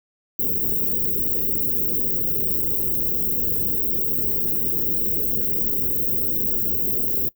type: band-stop noise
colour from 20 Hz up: white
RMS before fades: -22 dBFS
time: 0.39-7.29 s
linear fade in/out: 5 ms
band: 500 to 15000 Hz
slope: 96 dB/octave
effects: noise-tail reverb RT60 0.1 s tail -19 dB re dry